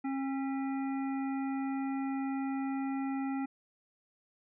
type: harmonic tone with a mistuned harmonic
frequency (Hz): 270.1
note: C#4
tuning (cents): -45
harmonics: 1 / 3 / 5 / 7 / 9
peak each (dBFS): -32 / -41 / -48 / -50 / -53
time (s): 0.04-3.46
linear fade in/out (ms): 10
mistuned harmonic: 7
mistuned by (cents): +68
effects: none